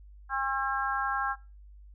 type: harmonic tone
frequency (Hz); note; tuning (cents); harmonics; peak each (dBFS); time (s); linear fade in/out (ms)
269.4; C#4; -49; 3 / 4 / 5 / 6; -33 / -33 / -33 / -33; 0.29-1.36; 50
effects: noise-tail reverb RT60 0.3 s tail -22 dB re dry + added 50 Hz sine -48 dBFS peak until 1.94 s